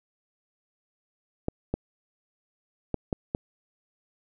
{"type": "clicks", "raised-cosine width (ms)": 2, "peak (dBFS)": -13, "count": 5, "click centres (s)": [1.484, 1.74, 2.943, 3.128, 3.349], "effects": []}